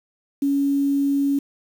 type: tone with quantisation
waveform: sine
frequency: 280 Hz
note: C#4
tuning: 18 cents sharp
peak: -17 dBFS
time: 0.42-1.39 s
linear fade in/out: 5 ms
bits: 7
effects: none